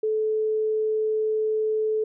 sine tone, 433.9 Hz, A4, 24 cents flat, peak -21 dBFS, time 0.03-2.04 s, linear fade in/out 5 ms, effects none

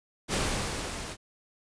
pink noise with level ramp, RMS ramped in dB -27 to -39 dBFS, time 0.28-1.17 s, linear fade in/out 50 ms, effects resampled to 22050 Hz

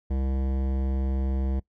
sine tone with hard clipping, 66.3 Hz, C2, 23 cents sharp, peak -26 dBFS, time 0.1-1.6 s, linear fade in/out 10 ms, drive 16 dB, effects noise-tail reverb RT60 0.1 s tail -21 dB re dry

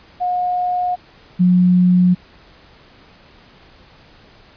sine tone pair in turn, 721 / 180.25 Hz, F#5 / F#3, -45 / -45 cents, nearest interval 2 octaves, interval 2400 cents, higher first, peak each -16 / -9 dBFS, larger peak second, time 0.2-0.96 / 1.39-2.15 s, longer neither, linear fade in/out 20 ms, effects pink hiss -47 dBFS RMS until 4.56 s + resampled to 11025 Hz

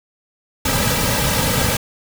pink noise with comb filter, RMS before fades -18 dBFS, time 0.65-1.77 s, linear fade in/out 5 ms, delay 2.8 ms, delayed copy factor -0.7, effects none

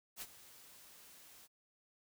white noise with ADSR envelope, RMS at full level -44 dBFS, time 0.16-1.48 s, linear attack 55 ms, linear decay 44 ms, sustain -15 dB, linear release 37 ms, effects none

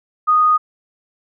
sine tone, 1239 Hz, D#6, 8 cents flat, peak -10 dBFS, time 0.27-0.58 s, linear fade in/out 20 ms, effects none

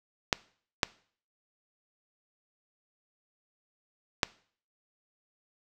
clicks, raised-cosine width 0.2 ms, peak -5 dBFS, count 3, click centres 0.328 / 0.832 / 4.232 s, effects noise-tail reverb RT60 0.5 s tail -21 dB re dry

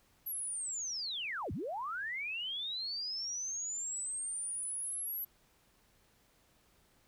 sine linear two-way sweep, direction down then up, 11840 to 65.1 to 11840 Hz, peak -36 dBFS, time 0.26-5.25 s, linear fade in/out 10 ms, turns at 1.52 s, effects pink hiss -69 dBFS RMS until 7.07 s

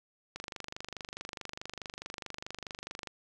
click train, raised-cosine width 0.2 ms, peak -22 dBFS, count 68, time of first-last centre 0.36-3.073 s, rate 24.7 Hz, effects none

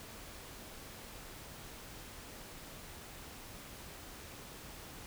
silence, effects pink hiss -50 dBFS RMS until 5.06 s

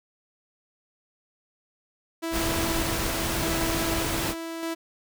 sawtooth tone with tremolo, 329.6 Hz, E4, in tune, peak -24 dBFS, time 2.22-4.75 s, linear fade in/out 20 ms, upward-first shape square, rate 0.83 Hz, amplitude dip 40%
pink noise, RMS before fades -28 dBFS, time 2.31-4.35 s, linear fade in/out 50 ms
effects none

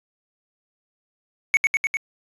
triangle tone with echo, 2217 Hz, C#7, in tune, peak -11 dBFS, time 1.54-1.57 s, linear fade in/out 0 ms, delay 100 ms, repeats 4, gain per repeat -2 dB, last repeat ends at 1.97 s, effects resampled to 32000 Hz

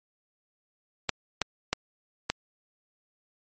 clicks, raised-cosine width 0.2 ms, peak -7 dBFS, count 4, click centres 1.093 / 1.417 / 1.73 / 2.3 s, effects MP3 32 kbps

